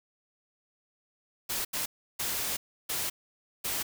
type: noise bursts at uneven times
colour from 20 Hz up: white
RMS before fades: -32 dBFS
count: 5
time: 1.49-1.65 / 1.73-1.86 / 2.19-2.57 / 2.89-3.1 / 3.64-3.83 s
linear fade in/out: 10 ms
effects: none